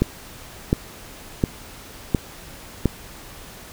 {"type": "click train", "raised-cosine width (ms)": 3, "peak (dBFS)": -3, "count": 5, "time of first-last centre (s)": [0.02, 2.857], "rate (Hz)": 1.41, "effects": ["pink hiss -41 dBFS RMS until 3.72 s"]}